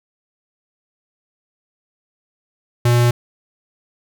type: tone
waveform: square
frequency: 120.4 Hz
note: B2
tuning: 44 cents flat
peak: -12 dBFS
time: 2.85-3.11 s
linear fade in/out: 5 ms
effects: none